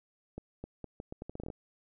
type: accelerating click train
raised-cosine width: 2 ms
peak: -27 dBFS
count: 13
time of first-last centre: 0.38-1.502 s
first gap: 260 ms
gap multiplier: 0.78
effects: none